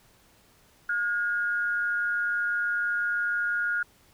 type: tone pair together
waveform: sine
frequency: 1432 / 1638 Hz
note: F6 / G#6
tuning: +43 / -24 cents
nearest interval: major second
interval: 233 cents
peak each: -25 / -33 dBFS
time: 0.89-3.83 s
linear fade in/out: 5 ms
effects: pink hiss -60 dBFS RMS until 4.13 s